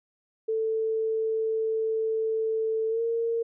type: tone with pitch glide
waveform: sine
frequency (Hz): 443 to 460.7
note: A4 to A#4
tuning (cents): +12 to -20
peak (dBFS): -24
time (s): 0.48-3.43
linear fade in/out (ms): 10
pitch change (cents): +68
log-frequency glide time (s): 2.89-3.01
effects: none